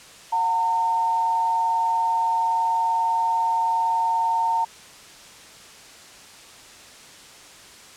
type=tone pair together; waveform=sine; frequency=728 / 910.4 Hz; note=F#5 / A#5; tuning=-28 / -41 cents; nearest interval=major third; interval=387 cents; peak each=-30 / -19 dBFS; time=0.32-4.65 s; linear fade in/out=10 ms; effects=white hiss -45 dBFS RMS until 7.96 s + low-pass 8000 Hz 12 dB/octave